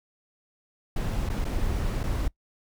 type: noise with dropouts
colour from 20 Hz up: brown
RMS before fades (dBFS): -27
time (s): 0.96-2.28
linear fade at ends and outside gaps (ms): 5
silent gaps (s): 1.291-1.298 / 1.445-1.45 / 2.033-2.037
effects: noise-tail reverb RT60 0.1 s tail -23 dB re dry